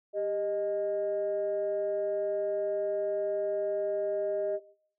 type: tone pair together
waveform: sine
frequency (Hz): 397.4 / 619.4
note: G4 / D#5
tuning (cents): +24 / -8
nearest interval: minor sixth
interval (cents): 768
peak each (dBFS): -32 / -28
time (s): 0.13-4.6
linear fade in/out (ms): 50
effects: noise-tail reverb RT60 0.6 s tail -20 dB re dry + tanh soft clip ceiling -22 dBFS